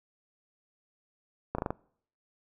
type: slowing click train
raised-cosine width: 1 ms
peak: -16 dBFS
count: 5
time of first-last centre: 1.55-1.705 s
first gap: 34 ms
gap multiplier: 1.09
effects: noise-tail reverb RT60 0.6 s tail -24 dB re dry